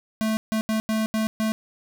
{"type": "tone bursts at uneven times", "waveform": "square", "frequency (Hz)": 219.1, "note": "A3", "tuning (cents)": -7, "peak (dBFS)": -22, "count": 6, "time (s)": [[0.21, 0.37], [0.52, 0.61], [0.69, 0.8], [0.89, 1.06], [1.14, 1.27], [1.4, 1.52]], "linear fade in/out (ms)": 0, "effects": []}